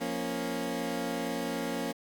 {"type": "chord", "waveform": "20% pulse", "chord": "Bb minor", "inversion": "second", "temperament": "equal", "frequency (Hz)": [174.61, 233.1, 277.2], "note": ["F3", "Bb3", "Db4"], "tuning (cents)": [0, 0, 0], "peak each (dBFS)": [-34, -30, -30], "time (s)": [0, 1.93], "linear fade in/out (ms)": 20, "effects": ["9-bit"]}